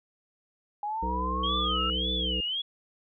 sine linear sweep, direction up, 818 to 1338 Hz, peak -29 dBFS, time 0.83-1.9 s, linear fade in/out 2 ms
harmonic tone, 63 Hz, B1, 35 cents sharp, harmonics 1 / 3 / 5 / 7 / 8, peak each -32 / -37 / -39 / -40 / -41 dBFS, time 1.02-2.41 s, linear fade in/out 10 ms
sine tone with vibrato, 3136 Hz, G7, in tune, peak -28 dBFS, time 1.43-2.62 s, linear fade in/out 10 ms, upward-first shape sine, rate 1.8 Hz, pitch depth 180 cents each way
effects none

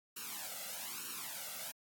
white noise with flanger, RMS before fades -44 dBFS, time 0.16-1.72 s, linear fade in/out 10 ms, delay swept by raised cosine 0.71 to 1.48 ms, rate 1.1 Hz, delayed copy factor +1, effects high-pass 200 Hz 12 dB/octave + AAC 64 kbps

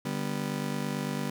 35% pulse chord, G major, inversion second, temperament just, 147 / 196 / 245 Hz, D3 / G3 / B3, +2 / 0 / -14 cents, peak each -33 dBFS, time 0.05-1.3 s, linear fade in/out 5 ms, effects none

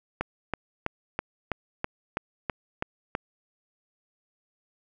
click train, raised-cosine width 0.5 ms, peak -12 dBFS, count 10, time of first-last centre 0.21-3.151 s, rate 3.06 Hz, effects none

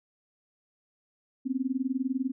sine tone with tremolo, 261.6 Hz, C4, in tune, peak -23 dBFS, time 1.45-2.32 s, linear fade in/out 20 ms, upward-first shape sine, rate 20 Hz, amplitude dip 95%, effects none

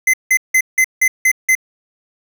square tone bursts, 2052 Hz, C7, 34 cents flat, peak -10 dBFS, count 7, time 0.07-1.552 s, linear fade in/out 5 ms, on 66 ms, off 170 ms, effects none

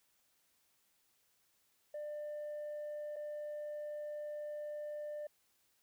sine tone with dropouts, 596 Hz, D5, 25 cents sharp, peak -38 dBFS, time 1.94-5.27 s, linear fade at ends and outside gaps 5 ms, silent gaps 3.16-3.164 s, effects tanh soft clip ceiling -39 dBFS + white hiss -75 dBFS RMS until 5.82 s

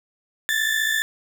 35% pulse tone pair together, 1732 / 1786.9 Hz, A6 / A6, -28 / +26 cents, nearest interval minor second, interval 54 cents, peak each -21 dBFS, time 0.49-1.02 s, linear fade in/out 0 ms, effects none

